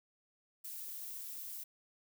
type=noise; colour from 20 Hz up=violet; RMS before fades=-45 dBFS; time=0.64-1.64 s; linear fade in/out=10 ms; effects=none